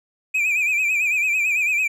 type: tone with vibrato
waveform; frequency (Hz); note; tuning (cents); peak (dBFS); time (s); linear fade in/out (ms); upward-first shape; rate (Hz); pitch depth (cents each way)
triangle; 2445; D#7; -31; -16; 0.34-1.88; 10; sine; 9; 86
effects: none